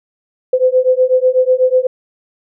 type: beating tone pair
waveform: sine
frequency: 507 / 515.1 Hz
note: B4 / C5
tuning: +45 / -27 cents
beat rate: 8.1 Hz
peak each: -12 dBFS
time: 0.53-1.87 s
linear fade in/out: 5 ms
effects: none